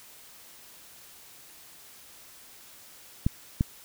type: clicks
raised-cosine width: 5 ms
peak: -10 dBFS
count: 2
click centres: 3.265 / 3.609 s
effects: white hiss -51 dBFS RMS until 3.84 s